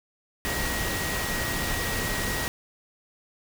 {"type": "tone in noise", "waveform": "sine", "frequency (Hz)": 1900, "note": "A#6", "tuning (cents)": 33, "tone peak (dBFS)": -33, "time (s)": [0.45, 2.48], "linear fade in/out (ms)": 0, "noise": "pink", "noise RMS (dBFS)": -29, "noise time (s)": [0.45, 2.48], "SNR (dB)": -7, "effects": []}